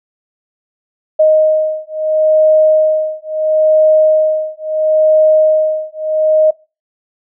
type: beating tone pair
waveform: sine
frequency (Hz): 622.3 / 623.04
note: D#5 / D#5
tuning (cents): 0 / +2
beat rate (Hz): 0.74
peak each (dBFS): -11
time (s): 1.19-6.51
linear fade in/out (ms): 10
effects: noise-tail reverb RT60 0.3 s tail -22 dB re dry